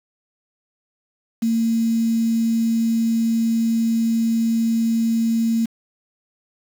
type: tone with quantisation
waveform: sine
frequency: 227.8 Hz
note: A#3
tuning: 40 cents flat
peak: -16 dBFS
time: 1.42-5.66 s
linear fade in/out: 10 ms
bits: 6
effects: none